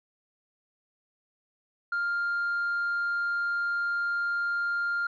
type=tone; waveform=sine; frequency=1400 Hz; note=F6; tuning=4 cents sharp; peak=-24 dBFS; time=1.92-5.07 s; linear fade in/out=5 ms; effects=tanh soft clip ceiling -24 dBFS